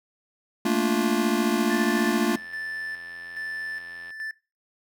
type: chord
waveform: square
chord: Bb major seventh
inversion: third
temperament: just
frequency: 218.5 / 233.1 / 291.4 / 349.6 Hz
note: A3 / Bb3 / D4 / F4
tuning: -12 / 0 / -13 / +2 cents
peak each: -27 / -27 / -28 / -27 dBFS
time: 0.65-2.36 s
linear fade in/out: 5 ms
type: tone with tremolo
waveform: triangle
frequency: 1760 Hz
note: A6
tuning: in tune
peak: -28 dBFS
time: 1.7-4.31 s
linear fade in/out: 2 ms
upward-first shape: square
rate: 1.2 Hz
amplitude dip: 55%
type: click train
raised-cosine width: 0.3 ms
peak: -33 dBFS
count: 190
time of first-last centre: 1.91-4.105 s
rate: 86.1 Hz
effects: noise-tail reverb RT60 0.3 s tail -21 dB re dry